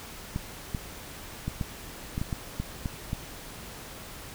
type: clicks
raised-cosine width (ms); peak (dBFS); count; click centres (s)
5; -17; 10; 0.361 / 0.748 / 1.48 / 1.612 / 2.179 / 2.215 / 2.328 / 2.6 / 2.858 / 3.131
effects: pink hiss -43 dBFS RMS until 4.34 s